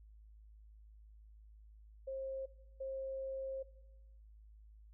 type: tone bursts at uneven times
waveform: sine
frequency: 534 Hz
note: C5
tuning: 35 cents sharp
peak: -39 dBFS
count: 2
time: 2.07-2.46 / 2.8-3.63 s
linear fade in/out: 10 ms
effects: noise-tail reverb RT60 1.0 s tail -17 dB re dry + added 53 Hz sine -56 dBFS peak until 4.93 s